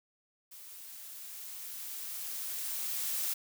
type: noise with level ramp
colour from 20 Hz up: blue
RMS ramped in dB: -50 to -33 dBFS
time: 0.51-3.34 s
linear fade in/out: 10 ms
effects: none